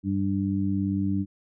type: harmonic tone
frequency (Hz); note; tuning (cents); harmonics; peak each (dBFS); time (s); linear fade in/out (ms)
97.7; G2; -5; 1 / 2 / 3; -29 / -26 / -28; 0.03-1.26; 50
effects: none